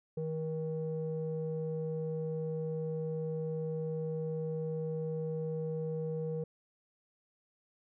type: tone with low-pass filter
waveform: square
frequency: 158.7 Hz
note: D#3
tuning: 35 cents sharp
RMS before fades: -36 dBFS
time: 0.17-6.44 s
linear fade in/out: 5 ms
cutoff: 430 Hz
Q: 6.5
effects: none